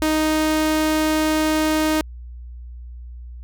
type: tone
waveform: sawtooth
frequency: 311.1 Hz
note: D#4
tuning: in tune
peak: -13 dBFS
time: 0.02-2.01 s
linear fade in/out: 0 ms
effects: added 60 Hz sine -33 dBFS peak until 3.43 s